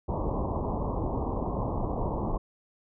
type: low-pass noise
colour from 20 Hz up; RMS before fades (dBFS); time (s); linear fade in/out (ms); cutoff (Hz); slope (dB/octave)
pink; -30; 0.08-2.38; 10; 1100; 96
effects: none